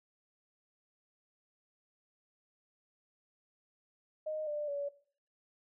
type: tone with pitch steps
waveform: sine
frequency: 619 / 593.8 / 569.6 Hz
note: D#5 / D5 / C#5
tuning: -9 / +19 / +47 cents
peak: -34 dBFS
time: 4.26-4.89 s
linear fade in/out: 10 ms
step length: 210 ms
effects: noise-tail reverb RT60 0.5 s tail -18 dB re dry